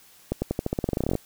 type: accelerating click train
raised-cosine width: 2 ms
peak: -11 dBFS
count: 18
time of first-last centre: 0.32-1.153 s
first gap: 100 ms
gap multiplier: 0.9
effects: white hiss -54 dBFS RMS until 1.25 s